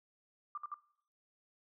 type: tone bursts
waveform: sine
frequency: 1188 Hz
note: D6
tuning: 20 cents sharp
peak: -38 dBFS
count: 3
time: 0.55-0.742 s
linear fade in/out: 2 ms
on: 26 ms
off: 57 ms
effects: noise-tail reverb RT60 0.6 s tail -19 dB re dry

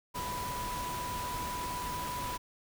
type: tone in noise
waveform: sine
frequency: 987.8 Hz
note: B5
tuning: in tune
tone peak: -36 dBFS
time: 0.14-2.38 s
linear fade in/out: 20 ms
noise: pink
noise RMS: -40 dBFS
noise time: 0.14-2.38 s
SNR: +1 dB
effects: none

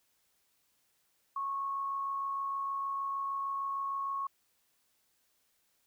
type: tone with amplitude modulation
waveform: sine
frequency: 1100 Hz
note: C#6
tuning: 14 cents flat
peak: -31 dBFS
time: 1.36-4.27 s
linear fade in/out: 5 ms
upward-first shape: sine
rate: 66.5 Hz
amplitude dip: 30%
effects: white hiss -74 dBFS RMS until 5.86 s

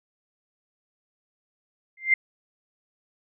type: tone with exponential growth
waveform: sine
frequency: 2093 Hz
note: C7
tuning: in tune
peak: -12 dBFS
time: 1.97-2.14 s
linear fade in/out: 5 ms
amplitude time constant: 35 ms
effects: none

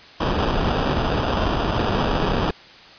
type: noise with sample-and-hold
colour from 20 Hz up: pink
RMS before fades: -21 dBFS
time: 0.2-2.51 s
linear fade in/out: 5 ms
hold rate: 2100 Hz
effects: white hiss -44 dBFS RMS until 2.98 s + resampled to 11025 Hz

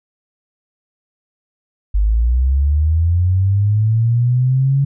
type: linear sweep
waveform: sine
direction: up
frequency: 48.95 to 140.2 Hz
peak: -11 dBFS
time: 1.94-4.85 s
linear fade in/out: 10 ms
effects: none

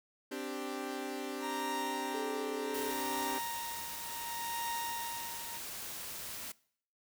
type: chord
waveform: sawtooth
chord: C suspended second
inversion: none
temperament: equal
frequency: 261.6 / 293.7 / 392 Hz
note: C4 / D4 / G4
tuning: 0 / 0 / 0 cents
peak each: -38 dBFS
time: 0.31-3.39 s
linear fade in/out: 10 ms
type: tone with tremolo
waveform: 40% pulse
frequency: 932.3 Hz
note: A#5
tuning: in tune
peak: -34 dBFS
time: 1.4-5.6 s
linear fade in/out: 50 ms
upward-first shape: triangle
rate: 0.68 Hz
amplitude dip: 80%
type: tone with vibrato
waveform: sine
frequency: 429.5 Hz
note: A4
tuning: 42 cents flat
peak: -38 dBFS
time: 2.14-2.91 s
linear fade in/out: 5 ms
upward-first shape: triangle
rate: 16 Hz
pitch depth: 9 cents each way
type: noise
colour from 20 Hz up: white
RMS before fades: -43 dBFS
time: 2.74-6.52 s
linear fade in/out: 5 ms
effects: noise-tail reverb RT60 0.6 s tail -22 dB re dry

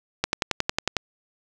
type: click train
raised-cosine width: 0.2 ms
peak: -4 dBFS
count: 9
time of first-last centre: 0.24-0.967 s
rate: 11 Hz
effects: none

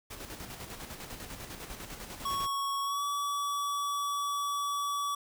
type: noise with tremolo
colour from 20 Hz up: pink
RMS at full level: -42 dBFS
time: 0.1-2.47 s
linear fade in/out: 10 ms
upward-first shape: square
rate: 10 Hz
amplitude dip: 45%
type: tone with pitch glide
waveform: square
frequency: 1108.7 to 1143.8 Hz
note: C#6 to D6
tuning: 0 to -46 cents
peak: -31 dBFS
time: 2.25-5.15 s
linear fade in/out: 5 ms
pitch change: +54 cents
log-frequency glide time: 2.83-3.03 s
effects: none

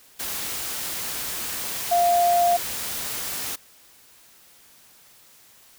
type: tone in noise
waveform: sine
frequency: 698.5 Hz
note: F5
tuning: in tune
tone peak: -16 dBFS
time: 1.91-2.57 s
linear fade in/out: 10 ms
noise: white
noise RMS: -30 dBFS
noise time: 0.19-3.56 s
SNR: +11 dB
effects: white hiss -53 dBFS RMS until 5.78 s

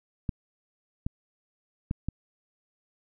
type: clicks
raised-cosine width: 5 ms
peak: -16 / -17 / -16 / -17 dBFS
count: 4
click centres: 0.292 / 1.065 / 1.911 / 2.086 s
effects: none

